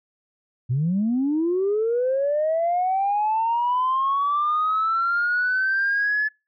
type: linear sweep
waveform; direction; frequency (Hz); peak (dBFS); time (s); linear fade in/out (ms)
sine; up; 116.54 to 1725; -18; 0.69-6.29; 20
effects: noise-tail reverb RT60 0.3 s tail -26 dB re dry + tanh soft clip ceiling -15 dBFS